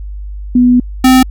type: tone pair in turn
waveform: sine / square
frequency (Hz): 246.9 / 258.3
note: B3 / C4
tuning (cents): 0 / -22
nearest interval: minor second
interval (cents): 78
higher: second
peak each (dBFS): -4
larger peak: neither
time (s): 0.55-0.8 / 1.04-1.23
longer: first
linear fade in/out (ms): 5
effects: added 50 Hz sine -21 dBFS peak until 1.3 s